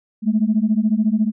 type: beating tone pair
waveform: sine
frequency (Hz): 209 / 223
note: G#3 / A3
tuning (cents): +11 / +23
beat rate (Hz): 14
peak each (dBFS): -17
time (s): 0.22-1.32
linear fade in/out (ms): 50
effects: tanh soft clip ceiling -7 dBFS